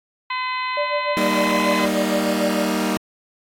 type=harmonic tone; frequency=509 Hz; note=C5; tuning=48 cents flat; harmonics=2 / 3 / 4 / 5 / 6 / 7 / 8; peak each=-24 / -37 / -28 / -32 / -37 / -41 / -35 dBFS; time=0.3-1.86 s; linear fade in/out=5 ms
type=tone with tremolo; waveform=sine; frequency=587.3 Hz; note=D5; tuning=in tune; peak=-19 dBFS; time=0.77-2.7 s; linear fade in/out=2 ms; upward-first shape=sine; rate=6.7 Hz; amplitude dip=90%
type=chord; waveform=sawtooth; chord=Eb major; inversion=first; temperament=just; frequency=194.45 / 233.3 / 311.1 Hz; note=G3 / Bb3 / Eb4; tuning=-14 / +2 / 0 cents; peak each=-20 dBFS; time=1.17-2.97 s; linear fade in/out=0 ms
effects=AAC 48 kbps